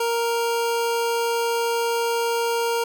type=tone; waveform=25% pulse; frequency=466.2 Hz; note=A#4; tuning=in tune; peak=-17 dBFS; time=0-2.84 s; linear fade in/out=5 ms; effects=none